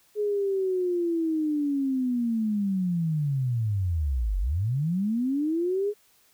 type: linear two-way sweep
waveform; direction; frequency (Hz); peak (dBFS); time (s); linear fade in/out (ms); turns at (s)
sine; down then up; 422.9 to 43.65 to 422.9; -23; 0.15-5.94; 50; 4.39
effects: white hiss -62 dBFS RMS until 6.33 s